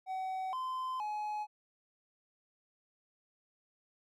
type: tone with pitch steps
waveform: triangle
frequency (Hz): 755 / 1031 / 844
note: F#5 / C6 / G#5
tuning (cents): +35 / -26 / +28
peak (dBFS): -33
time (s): 0.06-1.47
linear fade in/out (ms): 50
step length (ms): 470
effects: none